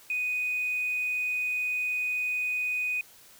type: tone with hard clipping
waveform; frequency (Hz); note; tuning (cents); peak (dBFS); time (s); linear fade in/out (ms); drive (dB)
sine; 2489; D#7; 0; -27; 0.1-3.01; 2; 1
effects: white hiss -54 dBFS RMS until 3.39 s